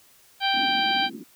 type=harmonic tone; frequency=784 Hz; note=G5; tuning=in tune; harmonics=1 / 2 / 3 / 4 / 5 / 6; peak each=-24 / -28 / -30 / -26 / -31 / -33 dBFS; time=0.4-1.1 s; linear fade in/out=50 ms
type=band-pass noise; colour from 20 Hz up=white; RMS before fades=-37 dBFS; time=0.53-1.24 s; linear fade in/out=20 ms; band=200 to 320 Hz; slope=48 dB/octave
effects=white hiss -56 dBFS RMS until 1.35 s